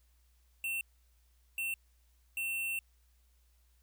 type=tone bursts at uneven times; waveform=square; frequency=2700 Hz; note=E7; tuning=41 cents sharp; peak=-34 dBFS; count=3; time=0.64-0.81 / 1.58-1.74 / 2.37-2.79 s; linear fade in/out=2 ms; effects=added 60 Hz sine -65 dBFS peak until 3.82 s + white hiss -75 dBFS RMS until 3.82 s